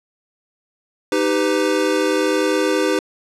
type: chord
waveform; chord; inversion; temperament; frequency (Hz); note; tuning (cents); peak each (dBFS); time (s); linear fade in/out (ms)
square; Eb augmented; none; equal with one note detuned; 311.1 / 392 / 501.1; Eb4 / G4 / B4; 0 / 0 / +25; -21; 1.12-2.99; 2
effects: low-pass 9000 Hz 12 dB/octave